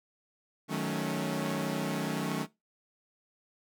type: chord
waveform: sawtooth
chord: D# half-diminished seventh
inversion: none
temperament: equal with one note detuned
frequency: 155.56 / 185 / 217.3 / 277.2 Hz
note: D#3 / F#3 / A3 / C#4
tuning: 0 / 0 / -21 / 0 cents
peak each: -32 dBFS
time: 0.68-2.47 s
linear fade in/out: 50 ms
effects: noise-tail reverb RT60 0.2 s tail -19 dB re dry